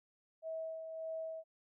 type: tone with tremolo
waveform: sine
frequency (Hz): 645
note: E5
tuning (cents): -38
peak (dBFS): -38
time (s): 0.42-1.44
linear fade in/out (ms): 50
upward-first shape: sine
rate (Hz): 1.7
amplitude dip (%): 45
effects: none